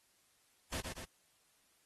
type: noise with echo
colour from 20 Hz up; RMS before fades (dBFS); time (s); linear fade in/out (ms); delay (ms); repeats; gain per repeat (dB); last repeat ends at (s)
pink; -40; 0.72-0.81; 10; 120; 2; -4; 1.05
effects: white hiss -72 dBFS RMS until 1.85 s + AAC 32 kbps